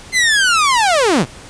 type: linear sweep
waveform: sawtooth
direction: down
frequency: 2093 to 97.8 Hz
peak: -7 dBFS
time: 0.12-1.26 s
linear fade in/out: 50 ms
effects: pink hiss -37 dBFS RMS until 1.49 s + resampled to 22050 Hz